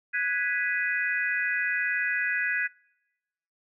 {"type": "chord", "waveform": "sine", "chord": "G# minor seventh", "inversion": "third", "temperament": "equal", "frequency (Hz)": [1480, 1661.2, 1975.5, 2489], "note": ["F#6", "G#6", "B6", "D#7"], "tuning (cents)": [0, 0, 0, 0], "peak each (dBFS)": [-32, -28, -30, -33], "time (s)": [0.13, 2.68], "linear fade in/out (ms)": 20, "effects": ["noise-tail reverb RT60 1.0 s tail -26 dB re dry"]}